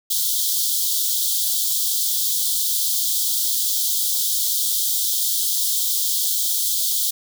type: high-pass noise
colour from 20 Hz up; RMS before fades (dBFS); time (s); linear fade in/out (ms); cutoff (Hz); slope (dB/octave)
white; -21; 0.1-7.11; 10; 3200; 96
effects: none